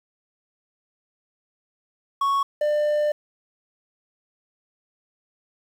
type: tone pair in turn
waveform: triangle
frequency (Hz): 1108.7 / 596.7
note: C#6 / D5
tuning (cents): 0 / +27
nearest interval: major seventh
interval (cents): 1073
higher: first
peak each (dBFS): -17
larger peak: neither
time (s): 2.21-2.43 / 2.61-3.12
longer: second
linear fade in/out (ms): 5
effects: 8-bit